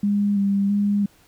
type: tone with vibrato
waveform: sine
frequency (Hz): 201.2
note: G3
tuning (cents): +45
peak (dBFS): -17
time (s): 0.03-1.06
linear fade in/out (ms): 5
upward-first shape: square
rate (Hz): 1.5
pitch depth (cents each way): 21
effects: pink hiss -56 dBFS RMS until 1.27 s